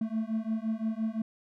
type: beating tone pair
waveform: triangle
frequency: 218.7 / 224.5 Hz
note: A3 / A3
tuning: -10 / +35 cents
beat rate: 5.8 Hz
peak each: -30 dBFS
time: 0.01-1.22 s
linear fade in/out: 5 ms
effects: none